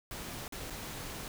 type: noise with dropouts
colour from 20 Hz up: pink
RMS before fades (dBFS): -42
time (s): 0.11-1.28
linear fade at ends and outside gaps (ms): 1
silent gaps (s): 0.48-0.523 / 0.7-0.705
effects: none